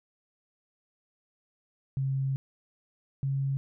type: tone pair in turn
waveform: sine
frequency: 134.9 / 136.7 Hz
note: C#3 / C#3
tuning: -47 / -24 cents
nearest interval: unison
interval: 23 cents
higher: second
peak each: -26 dBFS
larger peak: neither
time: 1.97-2.36 / 3.23-3.57 s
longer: first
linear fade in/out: 0 ms
effects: none